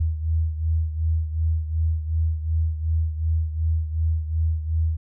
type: beating tone pair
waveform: sine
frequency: 79.6 / 82.3 Hz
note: D#2 / E2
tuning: +40 / -2 cents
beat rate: 2.7 Hz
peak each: -21 / -27 dBFS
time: 0-4.97 s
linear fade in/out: 10 ms
effects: none